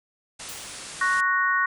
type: low-pass noise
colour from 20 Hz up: white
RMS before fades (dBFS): -39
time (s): 0.39-1.21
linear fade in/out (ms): 10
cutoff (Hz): 10000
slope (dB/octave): 96
type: noise with exponential decay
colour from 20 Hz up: blue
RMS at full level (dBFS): -38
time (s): 0.49-0.9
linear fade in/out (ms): 0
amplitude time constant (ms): 89
type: chord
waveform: sine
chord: F# major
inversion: second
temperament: equal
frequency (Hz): 1108.7 / 1480 / 1864.7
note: C#6 / F#6 / A#6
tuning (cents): 0 / 0 / 0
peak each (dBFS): -24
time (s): 1.01-1.66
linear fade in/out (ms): 5
effects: none